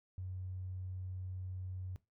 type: tone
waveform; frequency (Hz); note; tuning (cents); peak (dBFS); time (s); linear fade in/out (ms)
triangle; 92.5; F#2; 0; -36; 0.18-1.96; 0
effects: noise-tail reverb RT60 0.2 s tail -19 dB re dry + tanh soft clip ceiling -38 dBFS